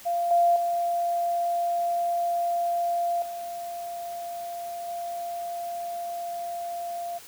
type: tone with level steps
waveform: sine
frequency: 692 Hz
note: F5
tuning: 16 cents flat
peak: -23 / -17 / -23 / -32 / -30 dBFS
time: 0.05-7.19 s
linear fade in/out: 20 ms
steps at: 0.31 / 0.56 / 3.22 / 4.88 s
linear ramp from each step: 2 ms
effects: white hiss -47 dBFS RMS until 7.27 s